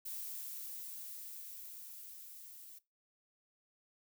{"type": "noise with level ramp", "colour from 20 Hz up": "violet", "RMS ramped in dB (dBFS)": [-43, -54], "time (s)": [0.05, 2.79], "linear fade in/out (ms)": 10, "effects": ["noise-tail reverb RT60 0.2 s tail -18 dB re dry"]}